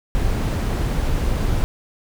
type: noise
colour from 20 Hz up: brown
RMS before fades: -20 dBFS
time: 0.15-1.64 s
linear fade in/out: 0 ms
effects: none